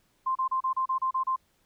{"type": "tone bursts", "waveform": "sine", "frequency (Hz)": 1046.5, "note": "C6", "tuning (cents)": 0, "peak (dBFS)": -24, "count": 9, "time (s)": [0.26, 1.362], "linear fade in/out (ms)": 10, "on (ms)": 94, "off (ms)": 32, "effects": ["pink hiss -69 dBFS RMS until 1.65 s"]}